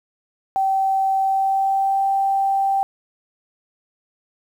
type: tone with pitch glide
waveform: sine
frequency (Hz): 773 to 782.4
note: G5 to G5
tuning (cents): -24 to -4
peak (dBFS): -16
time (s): 0.56-2.83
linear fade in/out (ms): 0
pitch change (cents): +20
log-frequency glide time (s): 1.2-2.06
effects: 8-bit